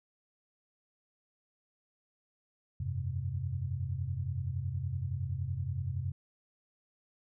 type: chord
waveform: sine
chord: F suspended second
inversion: none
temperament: equal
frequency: 87.31 / 98 / 130.81 Hz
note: F2 / G2 / C3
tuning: 0 / 0 / 0 cents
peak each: -37 / -37 / -36 dBFS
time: 2.8-6.12 s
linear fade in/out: 5 ms
effects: none